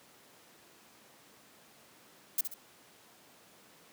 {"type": "noise with echo", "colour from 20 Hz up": "violet", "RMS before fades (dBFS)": -28, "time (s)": [2.38, 2.41], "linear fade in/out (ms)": 5, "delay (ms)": 66, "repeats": 2, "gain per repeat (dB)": -8, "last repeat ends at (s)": 2.542, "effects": ["pink hiss -59 dBFS RMS until 3.92 s", "high-pass 200 Hz 12 dB/octave"]}